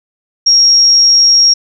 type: tone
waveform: sine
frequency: 5588 Hz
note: F8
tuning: in tune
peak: -4 dBFS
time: 0.46-1.54 s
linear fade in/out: 10 ms
effects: none